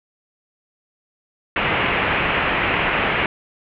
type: low-pass noise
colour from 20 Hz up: white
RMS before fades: -20 dBFS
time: 1.56-3.26 s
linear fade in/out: 2 ms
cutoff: 2800 Hz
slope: 48 dB/octave
effects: none